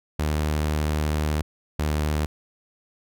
sawtooth tone pair in turn, 76 / 75.64 Hz, D#2 / D#2, -40 / -48 cents, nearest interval unison, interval 8 cents, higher first, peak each -18 dBFS, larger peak neither, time 0.19-1.42 / 1.79-2.26 s, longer first, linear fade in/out 5 ms, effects none

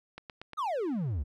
click train, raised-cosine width 0.3 ms, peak -26 dBFS, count 4, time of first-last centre 0.18-0.533 s, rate 8.49 Hz
triangle exponential sweep, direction down, 1318.5 to 61.74 Hz, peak -27 dBFS, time 0.57-1.24 s, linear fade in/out 20 ms
effects none

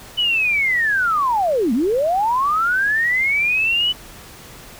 sine linear two-way sweep, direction down then up, 3002 to 210 to 3002 Hz, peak -15 dBFS, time 0.17-3.93 s, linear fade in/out 20 ms, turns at 1.73 s, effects pink hiss -40 dBFS RMS until 4.79 s

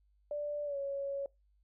sine tone with pitch glide, 587.3 to 556.3 Hz, D5 to C#5, 0 to +6 cents, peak -34 dBFS, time 0.31-1.26 s, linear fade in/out 2 ms, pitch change -94 cents, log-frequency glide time 0.65-0.77 s, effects noise-tail reverb RT60 0.2 s tail -22 dB re dry + added 50 Hz sine -67 dBFS peak until 1.63 s

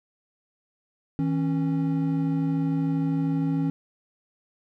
triangle tone pair together, 160.84 / 273.8 Hz, E3 / C#4, -42 / -21 cents, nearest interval major sixth, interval 921 cents, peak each -23 dBFS, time 1.19-3.7 s, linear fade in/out 0 ms, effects none

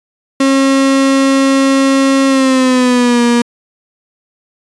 35% pulse tone with pitch glide, 270.7 to 238.4 Hz, C#4 to A#3, -41 to +39 cents, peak -6 dBFS, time 0.4-3.42 s, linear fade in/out 5 ms, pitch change -220 cents, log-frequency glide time 2.27-3.22 s, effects resampled to 22050 Hz

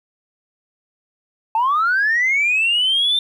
sine linear sweep, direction up, 865 to 3600 Hz, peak -13 dBFS, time 1.55-3.19 s, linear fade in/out 2 ms, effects tanh soft clip ceiling -11 dBFS + 9-bit

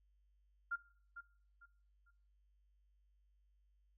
sine tone with echo, 1396.9 Hz, F6, in tune, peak -36 dBFS, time 0.71-0.76 s, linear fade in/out 10 ms, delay 450 ms, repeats 3, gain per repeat -11 dB, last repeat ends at 2.11 s, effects noise-tail reverb RT60 0.6 s tail -20 dB re dry + added 50 Hz sine -70 dBFS peak until 3.97 s

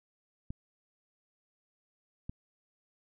clicks, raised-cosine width 5 ms, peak -26 dBFS, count 2, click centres 0.505 / 2.295 s, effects none

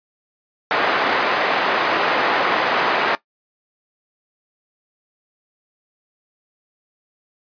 white band-pass noise, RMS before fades -19 dBFS, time 0.71-3.15 s, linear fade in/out 0 ms, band 350 to 1600 Hz, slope 12 dB/octave, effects noise-tail reverb RT60 0.1 s tail -17 dB re dry + resampled to 11025 Hz

